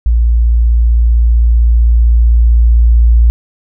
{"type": "tone with level ramp", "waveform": "sine", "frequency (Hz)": 57.8, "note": "A#1", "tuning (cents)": -14, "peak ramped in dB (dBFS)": [-6, -3], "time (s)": [0.06, 3.3], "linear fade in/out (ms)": 0, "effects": []}